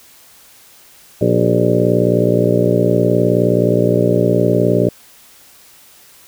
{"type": "harmonic tone with a mistuned harmonic", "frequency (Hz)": 59.3, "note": "A#1", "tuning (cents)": 30, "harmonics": [2, 3, 4, 5, 6, 7, 8, 9, 10], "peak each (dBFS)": [-18, -18, -22, -20, -20, -18, -22, -22, -19], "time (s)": [1.21, 4.89], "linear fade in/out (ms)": 5, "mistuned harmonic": 6, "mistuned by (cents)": 73, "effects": ["white hiss -45 dBFS RMS until 6.27 s"]}